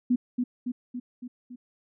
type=tone with echo; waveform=sine; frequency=246.8 Hz; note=B3; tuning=1 cent flat; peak=-19 dBFS; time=0.1-0.16 s; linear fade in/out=10 ms; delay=280 ms; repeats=5; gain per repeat=-4 dB; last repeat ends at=1.56 s; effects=none